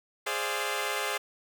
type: chord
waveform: 10% pulse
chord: D half-diminished seventh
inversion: second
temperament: equal with one note detuned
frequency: 415.3 / 523.3 / 587.3 / 688.4 Hz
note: Ab4 / C5 / D5 / F5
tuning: 0 / 0 / 0 / -25 cents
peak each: -25 / -26 / -28 / -28 dBFS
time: 0.26-1.18 s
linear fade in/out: 10 ms
effects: none